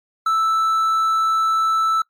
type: tone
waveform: triangle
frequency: 1318.5 Hz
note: E6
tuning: in tune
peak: -13 dBFS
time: 0.26-2.02 s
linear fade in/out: 5 ms
effects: noise-tail reverb RT60 0.1 s tail -21 dB re dry + MP3 96 kbps